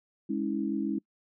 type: chord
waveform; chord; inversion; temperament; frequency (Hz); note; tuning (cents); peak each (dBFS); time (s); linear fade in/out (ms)
sine; C# minor; second; equal with one note detuned; 207.7 / 277.2 / 323.6; G#3 / C#4 / E4; 0 / 0 / -32; -32; 0.29-0.99; 10
effects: noise-tail reverb RT60 0.1 s tail -24 dB re dry